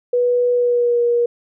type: tone with pitch glide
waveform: sine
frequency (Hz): 489.2 to 476.4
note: B4 to A#4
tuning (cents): -16 to +38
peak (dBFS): -13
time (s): 0.13-1.26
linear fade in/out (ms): 5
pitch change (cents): -46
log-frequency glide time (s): 0.53-1.01
effects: none